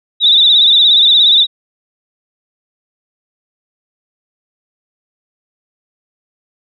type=tone with vibrato; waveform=sine; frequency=3693 Hz; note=A#7; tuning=17 cents flat; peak=-5 dBFS; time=0.2-1.47 s; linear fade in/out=50 ms; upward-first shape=sine; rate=17 Hz; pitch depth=91 cents each way; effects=none